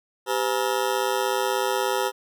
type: ring-modulated tone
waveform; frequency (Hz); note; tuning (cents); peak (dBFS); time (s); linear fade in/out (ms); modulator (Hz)
20% pulse; 450; A4; +39; -14; 0.26-2.12; 50; 58.2
effects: none